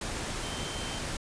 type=tone in noise; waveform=sine; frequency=3121 Hz; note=G7; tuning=8 cents flat; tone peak=-42 dBFS; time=0.43-0.99 s; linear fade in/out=5 ms; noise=pink; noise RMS=-35 dBFS; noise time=0.01-1.17 s; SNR=-10 dB; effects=resampled to 22050 Hz

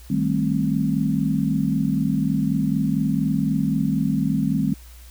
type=chord; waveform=sine; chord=A half-diminished seventh; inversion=second; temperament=equal with one note detuned; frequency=155.56 / 196 / 220 / 265 Hz; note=Eb3 / G3 / A3 / C4; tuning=0 / 0 / 0 / +22 cents; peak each=-24 dBFS; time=0.1-4.74 s; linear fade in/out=5 ms; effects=added 60 Hz sine -41 dBFS peak until 5.1 s + white hiss -50 dBFS RMS until 5.1 s

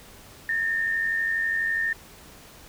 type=tone pair together; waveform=sine; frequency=1727 / 1819.2 Hz; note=A6 / A#6; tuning=-33 / -43 cents; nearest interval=minor second; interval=90 cents; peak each=-33 / -23 dBFS; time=0.49-1.93 s; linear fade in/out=2 ms; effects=pink hiss -48 dBFS RMS until 2.68 s

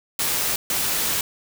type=noise bursts at uneven times; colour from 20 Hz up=white; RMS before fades=-23 dBFS; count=2; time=0.19-0.56 / 0.7-1.21 s; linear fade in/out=2 ms; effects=none

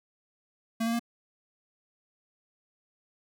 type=tone with pitch steps; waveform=square; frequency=226.7 / 230.7 / 234.7 Hz; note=A#3 / A#3 / A#3; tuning=-48 / -18 / +12 cents; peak=-27 dBFS; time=0.8-0.995 s; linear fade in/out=10 ms; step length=65 ms; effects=none

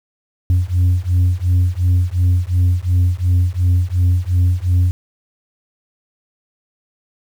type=beating tone pair; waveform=sine; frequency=88.3 / 91.1 Hz; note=F2 / F#2; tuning=+20 / -26 cents; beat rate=2.8 Hz; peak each=-13 dBFS; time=0.5-4.91 s; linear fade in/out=0 ms; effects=tanh soft clip ceiling -9 dBFS + 7-bit

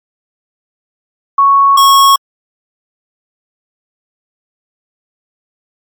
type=tone pair in turn; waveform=sine / square; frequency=1108.7 / 1099.8 Hz; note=C#6 / C#6; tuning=0 / -14 cents; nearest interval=unison; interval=14 cents; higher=first; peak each=-4 dBFS; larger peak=neither; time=1.38-1.77 / 1.77-2.16 s; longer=neither; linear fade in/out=5 ms; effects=MP3 64 kbps

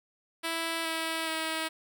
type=tone with pitch steps; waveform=5% pulse; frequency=329.6 / 324.9 / 320.2 Hz; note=E4 / E4 / D#4; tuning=0 / -25 / +50 cents; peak=-19 dBFS; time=0.43-1.69 s; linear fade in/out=20 ms; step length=420 ms; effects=none

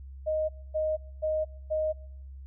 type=tone bursts; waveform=sine; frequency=622 Hz; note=D#5; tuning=1 cent flat; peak=-25 dBFS; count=4; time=0.26-1.93 s; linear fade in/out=20 ms; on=230 ms; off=250 ms; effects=noise-tail reverb RT60 0.8 s tail -25 dB re dry + added 67 Hz sine -41 dBFS peak until 2.46 s

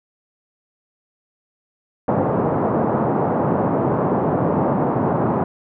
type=band-pass noise; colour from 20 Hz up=pink; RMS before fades=-19 dBFS; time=2.08-5.44 s; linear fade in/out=2 ms; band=130 to 1000 Hz; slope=24 dB/octave; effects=none

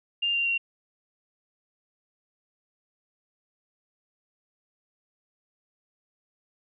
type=tone with pitch steps; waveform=sine; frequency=2800 / 2776 / 2752 Hz; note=F7 / F7 / F7; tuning=+4 / -11 / -26 cents; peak=-23 dBFS; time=0.22-0.58 s; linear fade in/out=10 ms; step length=120 ms; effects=none

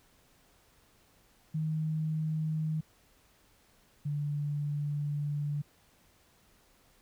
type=tone pair in turn; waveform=sine; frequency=156.5 / 146.22 Hz; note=D#3 / D3; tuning=+10 / -7 cents; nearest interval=minor second; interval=117 cents; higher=first; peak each=-29 / -30 dBFS; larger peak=first; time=1.54-2.81 / 4.05-5.62 s; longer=second; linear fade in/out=10 ms; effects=pink hiss -65 dBFS RMS until 7.01 s

